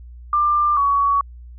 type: tone pair in turn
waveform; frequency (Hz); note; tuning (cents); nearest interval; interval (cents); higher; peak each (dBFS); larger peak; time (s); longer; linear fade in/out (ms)
sine; 1190 / 1125.3; D6 / C#6; +22 / +26; minor second; 96; first; -14; neither; 0.33-0.77 / 0.77-1.21; neither; 2
effects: added 60 Hz sine -36 dBFS peak until 1.58 s